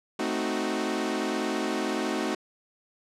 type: chord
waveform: sawtooth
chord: A diminished seventh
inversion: none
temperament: equal with one note detuned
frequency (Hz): 220 / 261.6 / 311.1 / 371.5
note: A3 / C4 / Eb4 / Gb4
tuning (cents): 0 / 0 / 0 / +7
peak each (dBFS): -29 / -29 / -28 / -28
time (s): 0.19-2.35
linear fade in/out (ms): 5
effects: low-pass 8000 Hz 12 dB/octave